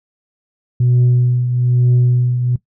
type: tone with tremolo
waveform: sine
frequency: 123.47 Hz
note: B2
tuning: in tune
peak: -6 dBFS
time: 0.8-2.56 s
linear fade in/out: 5 ms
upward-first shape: triangle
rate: 1.1 Hz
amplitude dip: 65%
effects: noise-tail reverb RT60 0.1 s tail -18 dB re dry + tanh soft clip ceiling -7 dBFS